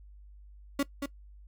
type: tone with echo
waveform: 35% pulse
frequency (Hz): 280.9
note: C#4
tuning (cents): +23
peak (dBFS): -23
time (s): 0.79-0.83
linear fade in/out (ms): 5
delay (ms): 230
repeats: 1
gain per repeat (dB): -6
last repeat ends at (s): 1.06
effects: noise-tail reverb RT60 0.1 s tail -19 dB re dry + added 50 Hz sine -49 dBFS peak until 1.47 s